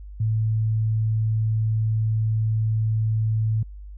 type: tone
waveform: sine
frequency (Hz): 110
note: A2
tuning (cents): 0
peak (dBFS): -19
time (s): 0.2-3.63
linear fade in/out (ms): 5
effects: added 50 Hz sine -36 dBFS peak until 3.97 s